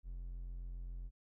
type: tone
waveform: triangle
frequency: 43.66 Hz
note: F1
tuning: in tune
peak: -40 dBFS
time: 0.03-1.11 s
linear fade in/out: 50 ms
effects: none